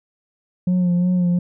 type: tone with vibrato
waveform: sine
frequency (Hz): 178.6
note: F3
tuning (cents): +39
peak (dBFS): -12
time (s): 0.67-1.39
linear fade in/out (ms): 5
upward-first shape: sine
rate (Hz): 2.8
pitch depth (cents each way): 34
effects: tanh soft clip ceiling -14 dBFS